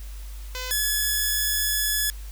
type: tone pair in turn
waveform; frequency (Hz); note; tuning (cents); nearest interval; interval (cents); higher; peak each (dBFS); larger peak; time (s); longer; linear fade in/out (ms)
5% pulse; 507 / 1705.3; B4 / G#6; +45 / +45; octave + major sixth; 2100; second; -19 / -11; second; 0.55-0.71 / 0.71-2.1; second; 0
effects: added 50 Hz sine -34 dBFS peak until 2.31 s + white hiss -49 dBFS RMS until 2.31 s